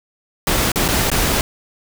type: noise with dropouts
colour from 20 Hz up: pink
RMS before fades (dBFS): -17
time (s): 0.47-1.41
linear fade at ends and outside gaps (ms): 1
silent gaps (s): 0.718-0.758 / 0.88-0.886 / 1.101-1.116
effects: none